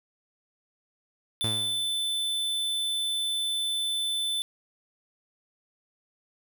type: tone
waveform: square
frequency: 3520 Hz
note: A7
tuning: in tune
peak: -27 dBFS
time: 1.41-4.42 s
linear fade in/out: 0 ms
type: tone with exponential decay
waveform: sawtooth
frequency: 111.5 Hz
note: A2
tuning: 23 cents sharp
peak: -24 dBFS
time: 1.44-2 s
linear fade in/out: 0 ms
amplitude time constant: 120 ms
effects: none